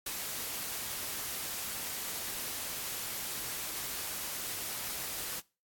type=noise with ADSR envelope; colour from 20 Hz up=white; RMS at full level=-36 dBFS; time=0.06-5.41 s; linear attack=6 ms; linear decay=65 ms; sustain=-2 dB; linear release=21 ms; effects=noise-tail reverb RT60 0.3 s tail -22 dB re dry + AAC 64 kbps